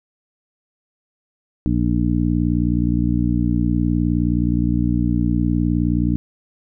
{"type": "harmonic tone", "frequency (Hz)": 59.4, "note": "A#1", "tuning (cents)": 33, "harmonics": [1, 2, 3, 4, 5], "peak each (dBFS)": [-22, -22, -22, -22, -22], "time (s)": [1.66, 6.16], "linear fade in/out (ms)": 0, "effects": []}